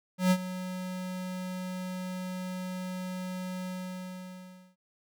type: tone with ADSR envelope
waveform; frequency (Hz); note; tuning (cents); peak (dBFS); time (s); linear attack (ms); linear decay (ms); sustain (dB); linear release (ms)
square; 183.9; F#3; -10; -20; 0.18-4.76; 130; 60; -15; 1100
effects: none